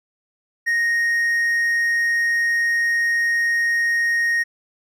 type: tone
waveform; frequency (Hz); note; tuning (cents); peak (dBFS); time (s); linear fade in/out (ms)
triangle; 1864.7; A#6; 0; -15; 0.66-4.44; 20
effects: none